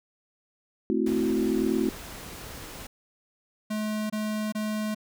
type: chord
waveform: sine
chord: F# half-diminished seventh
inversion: first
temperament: equal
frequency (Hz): 220 / 261.6 / 329.6 / 370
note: A3 / C4 / E4 / F#4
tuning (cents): 0 / 0 / 0 / 0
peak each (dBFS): -28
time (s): 0.9-1.89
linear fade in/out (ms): 0
type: noise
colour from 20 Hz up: pink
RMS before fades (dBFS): -41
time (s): 1.06-2.87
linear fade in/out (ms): 5
type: tone bursts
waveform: square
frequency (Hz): 214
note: A3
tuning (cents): -48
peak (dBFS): -28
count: 3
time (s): 3.7-4.948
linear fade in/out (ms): 10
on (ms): 400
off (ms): 24
effects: none

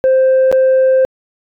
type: tone with dropouts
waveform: sine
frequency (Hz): 523.3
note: C5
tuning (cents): 0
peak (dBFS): -5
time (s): 0.04-1.05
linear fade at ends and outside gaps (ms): 0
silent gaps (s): 0.515-0.526
effects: tanh soft clip ceiling -6 dBFS

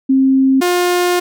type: tone pair in turn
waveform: sine / sawtooth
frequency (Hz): 266.3 / 355.5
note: C4 / F4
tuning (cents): +31 / +31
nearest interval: perfect fourth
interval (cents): 500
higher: second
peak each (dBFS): -8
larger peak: neither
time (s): 0.09-0.61 / 0.61-1.2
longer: second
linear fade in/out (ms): 10
effects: none

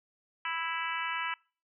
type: harmonic tone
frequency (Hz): 329.6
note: E4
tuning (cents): 0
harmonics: 3 / 4 / 5 / 6 / 7 / 8 / 9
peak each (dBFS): -37 / -38 / -39 / -40 / -40 / -41 / -42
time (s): 0.45-1.34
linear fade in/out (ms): 2
effects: noise-tail reverb RT60 0.4 s tail -26 dB re dry

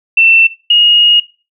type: tone pair in turn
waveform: sine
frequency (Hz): 2683 / 2869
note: E7 / F7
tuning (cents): +30 / +46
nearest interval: minor second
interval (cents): 116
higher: second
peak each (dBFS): -4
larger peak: neither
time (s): 0.17-0.47 / 0.7-1.2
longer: second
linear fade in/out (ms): 5
effects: noise-tail reverb RT60 0.3 s tail -17 dB re dry

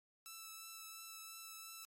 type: tone with vibrato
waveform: 5% pulse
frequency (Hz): 1318.5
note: E6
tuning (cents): 0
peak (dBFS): -39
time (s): 0.26-1.85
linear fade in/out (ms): 0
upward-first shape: triangle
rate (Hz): 2.9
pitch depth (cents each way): 14
effects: AAC 48 kbps

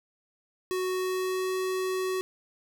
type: tone with pitch glide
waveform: square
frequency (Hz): 370 to 373.9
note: F#4 to F#4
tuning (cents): 0 to +18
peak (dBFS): -28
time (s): 0.71-2.21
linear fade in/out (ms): 0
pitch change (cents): +18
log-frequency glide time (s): 0.83-1.56
effects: none

